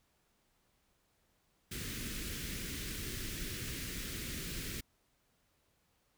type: band-stop noise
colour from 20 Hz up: pink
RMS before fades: -41 dBFS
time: 1.71-4.81 s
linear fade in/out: 10 ms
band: 400 to 1600 Hz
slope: 24 dB/octave
effects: pink hiss -75 dBFS RMS until 6.17 s